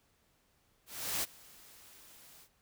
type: noise with ADSR envelope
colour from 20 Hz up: white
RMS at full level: -33 dBFS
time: 0.86-2.49 s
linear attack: 370 ms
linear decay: 25 ms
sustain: -24 dB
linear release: 73 ms
effects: pink hiss -72 dBFS RMS until 2.61 s